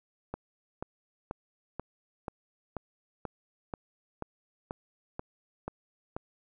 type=click train; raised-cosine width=1 ms; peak=-21 dBFS; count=13; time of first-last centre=0.34-6.165 s; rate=2.06 Hz; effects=none

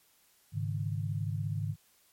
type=chord; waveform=sine; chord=Ab suspended fourth; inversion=none; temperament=equal; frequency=103.83 / 138.59 / 155.56 Hz; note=Ab2 / Db3 / Eb3; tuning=0 / 0 / 0 cents; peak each=-33 / -37 / -36 dBFS; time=0.52-1.76 s; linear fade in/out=50 ms; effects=white hiss -66 dBFS RMS until 2.12 s + MP3 64 kbps

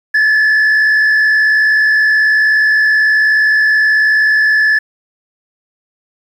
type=tone with frequency modulation; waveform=sine; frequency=1728 Hz; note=A6; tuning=32 cents flat; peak=-5 dBFS; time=0.14-4.79 s; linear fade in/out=10 ms; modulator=58.8 Hz; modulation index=0.61; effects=tanh soft clip ceiling -7 dBFS + 7-bit

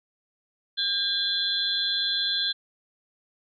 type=tone cluster; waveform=sine; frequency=1603 / 3299 / 3484 / 4074 Hz; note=G6 / G#7 / A7 / C8; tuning=+38 / -12 / -18 / -47 cents; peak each=-33 / -31 / -28 / -27 dBFS; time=0.77-2.53 s; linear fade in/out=20 ms; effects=none

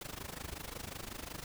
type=noise with amplitude modulation; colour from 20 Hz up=pink; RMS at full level=-41 dBFS; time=0.01-1.44 s; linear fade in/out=2 ms; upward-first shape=sine; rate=25.5 Hz; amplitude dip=85%; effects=none

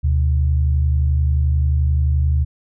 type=tone pair together; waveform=sine; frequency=75.46 / 126.9 Hz; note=D2 / B2; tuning=+48 / +47 cents; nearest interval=major sixth; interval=899 cents; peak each=-14 / -22 dBFS; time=0.03-2.45 s; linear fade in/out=20 ms; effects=none

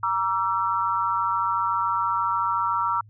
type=tone cluster; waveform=sine; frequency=944 / 1157 / 1343 Hz; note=A#5 / D6 / E6; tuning=+22 / -26 / +32 cents; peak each=-25 / -27 / -25 dBFS; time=0.03-3.01 s; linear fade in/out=5 ms; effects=added 106 Hz sine -47 dBFS peak until 3.09 s

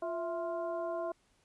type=harmonic tone with a mistuned harmonic; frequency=349.2 Hz; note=F4; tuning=in tune; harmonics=1 / 2 / 3 / 4; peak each=-40 / -35 / -43 / -51 dBFS; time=0.02-1.12 s; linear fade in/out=5 ms; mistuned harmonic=2; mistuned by=-91 cents; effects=pink hiss -71 dBFS RMS until 1.44 s + resampled to 24000 Hz

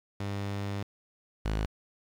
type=tone pair in turn; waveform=sawtooth; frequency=100.1 / 53.03 Hz; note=G2 / G#1; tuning=+37 / +37 cents; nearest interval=major seventh; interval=1100 cents; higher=first; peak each=-28 / -24 dBFS; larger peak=second; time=0.2-0.83 / 1.45-1.66 s; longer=first; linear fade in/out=5 ms; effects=low-pass 6000 Hz 12 dB/octave + 9-bit

